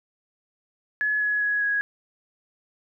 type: tone with pitch steps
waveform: sine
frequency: 1701 / 1687.3 / 1673.7 / 1660.2 Hz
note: G#6 / G#6 / G#6 / G#6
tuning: +41 / +27 / +13 / -1 cents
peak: -21 dBFS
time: 1.01-1.81 s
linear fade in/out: 0 ms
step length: 200 ms
effects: none